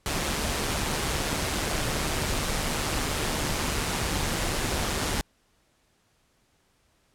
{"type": "noise with amplitude modulation", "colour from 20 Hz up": "pink", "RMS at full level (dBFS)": -26, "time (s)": [0.06, 5.21], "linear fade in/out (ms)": 0, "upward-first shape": "sine", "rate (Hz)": 149, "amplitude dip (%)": 40, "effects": ["pink hiss -67 dBFS RMS until 7.14 s", "low-pass 11000 Hz 12 dB/octave"]}